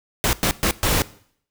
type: noise bursts at uneven times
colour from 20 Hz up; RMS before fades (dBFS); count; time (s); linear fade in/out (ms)
pink; -19; 4; 0.24-0.33 / 0.43-0.51 / 0.63-0.71 / 0.83-1.02; 0
effects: noise-tail reverb RT60 0.6 s tail -19 dB re dry